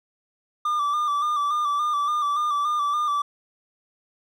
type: tone with vibrato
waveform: triangle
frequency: 1183 Hz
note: D6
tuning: 12 cents sharp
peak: -19 dBFS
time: 0.65-3.22 s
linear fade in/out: 5 ms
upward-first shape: square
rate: 3.5 Hz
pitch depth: 36 cents each way
effects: none